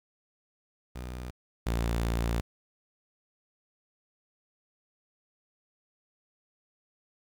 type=tone pair in turn; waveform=sawtooth; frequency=61.74 / 57.59 Hz; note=B1 / A#1; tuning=0 / -20 cents; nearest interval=minor second; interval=120 cents; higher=first; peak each=-33 / -23 dBFS; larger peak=second; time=0.95-1.31 / 1.66-2.41 s; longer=second; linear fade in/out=10 ms; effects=10-bit

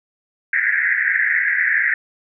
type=band-pass noise; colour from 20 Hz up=pink; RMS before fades=-18 dBFS; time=0.53-1.94 s; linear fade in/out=2 ms; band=1600 to 2100 Hz; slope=96 dB/octave; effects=none

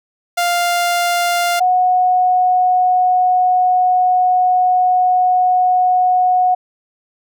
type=tone pair in turn; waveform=sawtooth / sine; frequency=698.5 / 731.8 Hz; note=F5 / F#5; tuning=0 / -19 cents; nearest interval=minor second; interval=81 cents; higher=second; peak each=-10 dBFS; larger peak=neither; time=0.37-1.6 / 1.6-6.55 s; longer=second; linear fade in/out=10 ms; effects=none

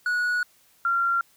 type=tone pair in turn; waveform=triangle / sine; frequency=1462 / 1378.4 Hz; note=F#6 / F6; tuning=-21 / -23 cents; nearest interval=minor second; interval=102 cents; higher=first; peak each=-20 dBFS; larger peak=neither; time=0.06-0.43 / 0.85-1.21 s; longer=first; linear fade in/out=2 ms; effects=white hiss -60 dBFS RMS until 1.36 s

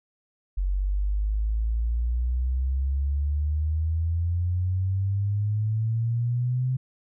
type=exponential sweep; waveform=sine; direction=up; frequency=46 to 130 Hz; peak=-22 dBFS; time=0.57-6.77 s; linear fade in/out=10 ms; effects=none

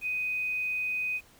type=tone with quantisation; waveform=sine; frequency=2500 Hz; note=D#7; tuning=8 cents sharp; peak=-28 dBFS; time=0.01-1.21 s; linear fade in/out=50 ms; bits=9; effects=pink hiss -58 dBFS RMS until 1.39 s

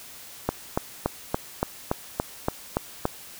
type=click train; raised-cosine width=1 ms; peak=-8 dBFS; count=10; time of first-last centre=0.49-3.054 s; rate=3.51 Hz; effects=white hiss -44 dBFS RMS until 3.39 s

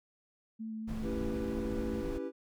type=tone with vibrato; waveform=sine; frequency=220.6 Hz; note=A3; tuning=5 cents sharp; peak=-37 dBFS; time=0.59-2.02 s; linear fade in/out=20 ms; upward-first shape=square; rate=4.2 Hz; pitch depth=10 cents each way
type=noise; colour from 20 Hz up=brown; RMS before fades=-40 dBFS; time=0.87-2.19 s; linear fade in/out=20 ms
type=chord; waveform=triangle; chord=C# half-diminished seventh; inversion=none; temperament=equal; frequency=277.2 / 329.6 / 392 / 493.9 Hz; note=C#4 / E4 / G4 / B4; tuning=0 / 0 / 0 / 0 cents; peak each=-39 dBFS; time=1.02-2.32 s; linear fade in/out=50 ms
effects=none

